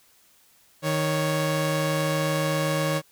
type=tone pair together; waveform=sawtooth; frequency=155.57 / 554.4 Hz; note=D#3 / C#5; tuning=0 / 0 cents; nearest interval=octave + minor seventh; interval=2200 cents; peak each=-21 / -22 dBFS; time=0.82-3.02 s; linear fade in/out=50 ms; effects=white hiss -59 dBFS RMS until 3.11 s